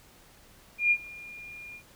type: tone with ADSR envelope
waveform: sine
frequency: 2415 Hz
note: D7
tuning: 48 cents sharp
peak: -18 dBFS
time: 0.78-1.83 s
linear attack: 130 ms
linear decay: 61 ms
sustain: -23 dB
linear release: 79 ms
effects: pink hiss -56 dBFS RMS until 1.95 s